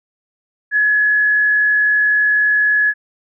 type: tone with frequency modulation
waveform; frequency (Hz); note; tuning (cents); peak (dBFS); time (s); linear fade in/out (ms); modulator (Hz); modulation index
sine; 1694; G#6; +34; -11; 0.71-2.94; 50; 63.8; 0.29
effects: none